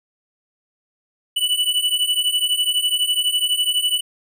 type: beating tone pair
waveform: square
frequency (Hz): 2960 / 2972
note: F#7 / F#7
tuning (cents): 0 / +7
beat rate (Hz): 12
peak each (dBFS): -22 / -20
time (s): 1.36-4.01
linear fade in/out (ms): 10
effects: none